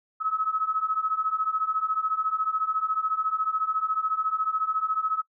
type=beating tone pair; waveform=sine; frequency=1278 / 1292 Hz; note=D#6 / E6; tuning=+46 / -35 cents; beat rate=14 Hz; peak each=-28 / -26 dBFS; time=0.2-5.22 s; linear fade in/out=20 ms; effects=noise-tail reverb RT60 0.1 s tail -21 dB re dry